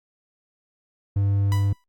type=tone; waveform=triangle; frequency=99.7 Hz; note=G2; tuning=30 cents sharp; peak=-16 dBFS; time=1.16-1.73 s; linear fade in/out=5 ms
type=tone with exponential decay; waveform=sawtooth; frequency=987.8 Hz; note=B5; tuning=in tune; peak=-25 dBFS; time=1.52-1.84 s; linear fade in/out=0 ms; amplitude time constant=68 ms
effects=Opus 48 kbps